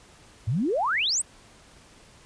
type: exponential sweep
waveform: sine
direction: up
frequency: 98 to 9000 Hz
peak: -22 dBFS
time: 0.47-1.22 s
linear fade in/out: 10 ms
effects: pink hiss -53 dBFS RMS until 2.25 s + resampled to 22050 Hz